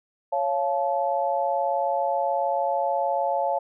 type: chord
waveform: sine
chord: Db augmented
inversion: none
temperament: just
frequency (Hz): 554.4 / 693 / 866.2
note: Db5 / F5 / A5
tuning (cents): 0 / -14 / -27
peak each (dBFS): -26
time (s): 0.32-3.59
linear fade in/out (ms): 10
effects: none